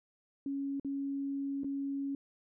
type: tone with dropouts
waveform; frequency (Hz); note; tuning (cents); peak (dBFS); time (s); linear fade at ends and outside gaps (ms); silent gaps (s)
sine; 277.2; C#4; 0; -33; 0.46-2.15; 2; 0.798-0.847 / 1.635-1.644
effects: none